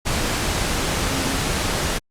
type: tone in noise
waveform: sine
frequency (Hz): 267.1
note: C4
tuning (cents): +36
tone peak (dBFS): -27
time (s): 1.1-1.38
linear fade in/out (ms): 20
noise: pink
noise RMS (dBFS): -22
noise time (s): 0.05-1.99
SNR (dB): -8
effects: low-pass 10000 Hz 12 dB/octave + Opus 48 kbps